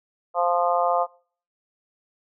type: harmonic tone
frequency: 174.61 Hz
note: F3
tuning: in tune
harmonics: 3 / 4 / 5 / 6 / 7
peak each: -25 / -22 / -27 / -27 / -28 dBFS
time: 0.34-1.07 s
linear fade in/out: 50 ms
effects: noise-tail reverb RT60 0.5 s tail -24 dB re dry